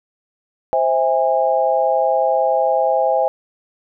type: chord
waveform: sine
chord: C augmented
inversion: none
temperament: just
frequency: 523.3 / 654.1 / 817.6 Hz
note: C5 / E5 / G#5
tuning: 0 / -14 / -27 cents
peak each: -18 dBFS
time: 0.73-3.28 s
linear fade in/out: 0 ms
effects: none